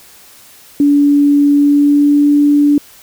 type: tone with pitch glide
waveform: sine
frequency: 287.3 to 290.5 Hz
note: D4 to D4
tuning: -38 to -19 cents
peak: -6 dBFS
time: 0.8-2.78 s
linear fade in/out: 2 ms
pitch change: +19 cents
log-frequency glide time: 1.52-2.3 s
effects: white hiss -41 dBFS RMS until 3.02 s